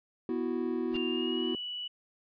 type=chord; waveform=triangle; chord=B suspended fourth; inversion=none; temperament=equal; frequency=246.9 / 329.6 / 370 Hz; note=B3 / E4 / F#4; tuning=0 / 0 / 0 cents; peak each=-32 dBFS; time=0.29-1.55 s; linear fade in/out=2 ms
type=noise with exponential growth; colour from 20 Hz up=pink; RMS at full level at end=-38 dBFS; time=0.87-0.97 s; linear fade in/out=5 ms; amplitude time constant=21 ms
type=tone with pitch glide; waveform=sine; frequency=2794 to 2952 Hz; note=F7 to F#7; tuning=0 to -5 cents; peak=-35 dBFS; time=0.94-1.88 s; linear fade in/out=10 ms; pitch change=+95 cents; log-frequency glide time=1.09-1.47 s
effects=resampled to 11025 Hz